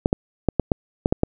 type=clicks; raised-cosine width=2 ms; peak=-3 dBFS; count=8; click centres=0.059 / 0.129 / 0.487 / 0.597 / 0.718 / 1.059 / 1.125 / 1.234 s; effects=none